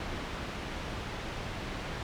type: low-pass noise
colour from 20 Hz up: pink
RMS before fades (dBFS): -38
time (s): 0-2.03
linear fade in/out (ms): 2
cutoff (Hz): 3500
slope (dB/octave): 12
effects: none